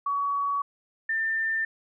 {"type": "tone pair in turn", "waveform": "sine", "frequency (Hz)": [1129, 1792.2], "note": ["C#6", "A6"], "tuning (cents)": [31, 31], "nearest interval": "minor sixth", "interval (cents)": 800, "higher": "second", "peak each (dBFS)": -24, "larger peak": "neither", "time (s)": [[0.06, 0.62], [1.09, 1.65]], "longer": "neither", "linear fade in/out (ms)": 5, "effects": []}